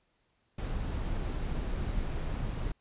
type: noise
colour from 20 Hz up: brown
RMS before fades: -33 dBFS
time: 0.58-2.72 s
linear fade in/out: 5 ms
effects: pink hiss -74 dBFS RMS until 2.8 s + resampled to 8000 Hz